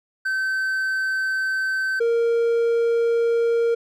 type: tone pair in turn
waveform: triangle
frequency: 1541 / 465.3 Hz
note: G6 / A#4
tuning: -30 / -3 cents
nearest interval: octave + major sixth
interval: 2073 cents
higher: first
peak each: -19 / -15 dBFS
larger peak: second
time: 0.25-2 / 2-3.75 s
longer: neither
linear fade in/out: 10 ms
effects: none